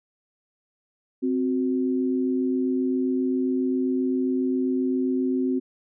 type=tone pair together; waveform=sine; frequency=260.5 / 368 Hz; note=C4 / F#4; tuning=-7 / -9 cents; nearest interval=tritone; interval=598 cents; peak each=-22 / -27 dBFS; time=1.22-5.6 s; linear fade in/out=20 ms; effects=none